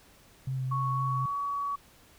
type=tone with vibrato; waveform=sine; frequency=130.81 Hz; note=C3; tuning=in tune; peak=-29 dBFS; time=0.47-1.26 s; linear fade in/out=5 ms; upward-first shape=triangle; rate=4 Hz; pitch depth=20 cents each way
type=tone with pitch glide; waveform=sine; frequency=1108.7 to 1130.7 Hz; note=C#6 to C#6; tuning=0 to +34 cents; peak=-29 dBFS; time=0.71-1.76 s; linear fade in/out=10 ms; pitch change=+34 cents; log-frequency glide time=0.89-1.39 s
effects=pink hiss -58 dBFS RMS until 2.18 s